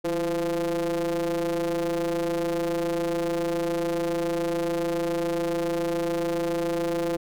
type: ring-modulated tone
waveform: square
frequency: 87.31 Hz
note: F2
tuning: in tune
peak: -22 dBFS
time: 0.04-7.17 s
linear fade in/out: 10 ms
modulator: 423 Hz
effects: none